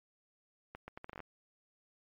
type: accelerating click train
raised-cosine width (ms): 0.5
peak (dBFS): -30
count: 10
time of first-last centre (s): 0.75-1.203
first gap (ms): 130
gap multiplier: 0.73
effects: MP3 48 kbps